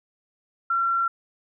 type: tone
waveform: sine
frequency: 1363 Hz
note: F6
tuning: 43 cents flat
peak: -20 dBFS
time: 0.7-1.08 s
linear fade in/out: 5 ms
effects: none